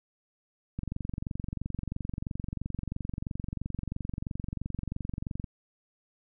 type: click train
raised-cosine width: 5 ms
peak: -21 dBFS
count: 108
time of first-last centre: 0.79-5.442 s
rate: 23 Hz
effects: none